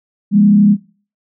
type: tone with frequency modulation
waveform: sine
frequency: 204.8 Hz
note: G#3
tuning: 24 cents flat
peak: -6 dBFS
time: 0.31-0.77 s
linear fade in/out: 50 ms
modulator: 32.7 Hz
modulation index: 0.57
effects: noise-tail reverb RT60 0.4 s tail -20 dB re dry